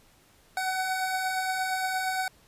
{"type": "beating tone pair", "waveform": "25% pulse", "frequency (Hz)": [744, 752.6], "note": ["F#5", "F#5"], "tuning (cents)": [9, 29], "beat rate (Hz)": 8.6, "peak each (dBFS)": [-33, -24], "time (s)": [0.57, 2.28], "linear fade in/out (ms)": 2, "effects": ["pink hiss -60 dBFS RMS until 2.47 s", "resampled to 32000 Hz"]}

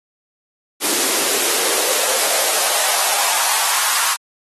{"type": "noise with high-pass filter sweep", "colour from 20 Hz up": "white", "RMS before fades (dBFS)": -17, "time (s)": [0.8, 4.17], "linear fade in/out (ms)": 50, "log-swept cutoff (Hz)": [300, 1100], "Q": 2.7, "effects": ["AAC 32 kbps"]}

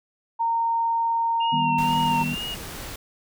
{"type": "tone", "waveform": "sine", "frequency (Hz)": 921, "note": "A#5", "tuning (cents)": -21, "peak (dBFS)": -20, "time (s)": [0.39, 2.24], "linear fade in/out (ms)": 20}
{"type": "tone with vibrato", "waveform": "sine", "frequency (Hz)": 2794, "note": "F7", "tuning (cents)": 0, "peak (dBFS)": -29, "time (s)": [1.4, 2.55], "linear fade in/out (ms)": 10, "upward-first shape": "sine", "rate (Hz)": 2.1, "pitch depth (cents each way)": 53}
{"type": "chord", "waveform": "sine", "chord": "Eb augmented", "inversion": "none", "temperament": "just", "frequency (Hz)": [155.56, 194.45, 243.1], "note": ["Eb3", "G3", "B3"], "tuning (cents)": [0, -14, -27], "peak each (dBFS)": [-28, -33, -28], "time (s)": [1.52, 2.35], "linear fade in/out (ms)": 10}
{"type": "noise", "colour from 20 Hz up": "pink", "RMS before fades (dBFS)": -36, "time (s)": [1.78, 2.96], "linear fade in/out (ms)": 5}
{"effects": []}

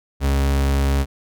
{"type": "tone", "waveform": "40% pulse", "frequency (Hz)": 68.9, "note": "C#2", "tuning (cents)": -10, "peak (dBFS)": -15, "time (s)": [0.2, 1.06], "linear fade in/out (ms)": 50, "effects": []}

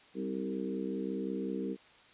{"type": "harmonic tone with a mistuned harmonic", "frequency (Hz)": 65.41, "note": "C2", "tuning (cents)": 0, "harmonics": [3, 4, 5, 6, 7], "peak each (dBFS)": [-38, -39, -40, -41, -41], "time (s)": [0.14, 1.77], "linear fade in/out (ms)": 50, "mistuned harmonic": 5, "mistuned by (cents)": -23, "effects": ["white hiss -59 dBFS RMS until 2.13 s", "resampled to 8000 Hz"]}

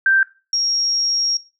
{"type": "tone pair in turn", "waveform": "sine", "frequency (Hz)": [1568, 5588], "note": ["G6", "F8"], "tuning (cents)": [0, 0], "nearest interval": "octave + minor seventh", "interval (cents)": 2200, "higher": "second", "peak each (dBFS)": [-11, -16], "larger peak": "first", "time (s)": [[0.06, 0.23], [0.53, 1.37]], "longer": "second", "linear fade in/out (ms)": 2, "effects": ["noise-tail reverb RT60 0.3 s tail -18 dB re dry"]}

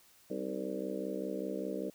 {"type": "harmonic tone with a mistuned harmonic", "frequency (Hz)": 65.1, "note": "C2", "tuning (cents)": -8, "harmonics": [3, 4, 5, 6, 7, 8, 9], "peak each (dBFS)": [-42, -44, -41, -44, -41, -43, -44], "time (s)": [0.3, 1.9], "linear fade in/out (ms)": 5, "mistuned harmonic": 5, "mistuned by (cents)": -64, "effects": ["white hiss -63 dBFS RMS until 1.94 s"]}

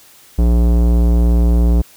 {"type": "tone with tanh clipping", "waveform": "sine", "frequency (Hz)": 58.6, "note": "A#1", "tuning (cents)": 10, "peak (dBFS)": -11, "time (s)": [0.38, 1.82], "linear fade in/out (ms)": 10, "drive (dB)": 18, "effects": ["white hiss -45 dBFS RMS until 1.96 s"]}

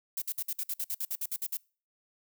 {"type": "noise bursts", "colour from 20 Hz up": "violet", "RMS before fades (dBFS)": -33, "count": 14, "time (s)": [0.17, 1.571], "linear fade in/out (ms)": 5, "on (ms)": 49, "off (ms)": 55, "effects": ["noise-tail reverb RT60 0.4 s tail -26 dB re dry"]}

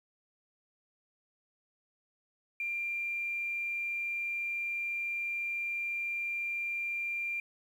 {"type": "tone with quantisation", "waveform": "sine", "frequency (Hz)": 2382, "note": "D7", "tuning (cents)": 24, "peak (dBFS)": -32, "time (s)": [2.6, 7.4], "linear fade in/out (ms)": 2, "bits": 10, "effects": []}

